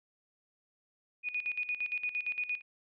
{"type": "tone with tremolo", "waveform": "sine", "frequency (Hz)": 2469, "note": "D#7", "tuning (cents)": -14, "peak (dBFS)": -30, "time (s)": [1.23, 2.62], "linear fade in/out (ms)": 50, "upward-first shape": "square", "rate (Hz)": 8.7, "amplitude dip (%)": 75, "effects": ["resampled to 11025 Hz"]}